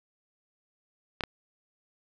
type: clicks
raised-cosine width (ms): 0.3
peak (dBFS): -14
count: 2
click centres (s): 1.208 / 1.237
effects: none